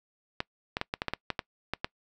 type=clicks; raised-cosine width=0.3 ms; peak=-13 dBFS; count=11; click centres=0.404 / 0.769 / 0.814 / 0.939 / 1.019 / 1.083 / 1.136 / 1.303 / 1.392 / 1.736 / 1.845 s; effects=noise-tail reverb RT60 0.1 s tail -24 dB re dry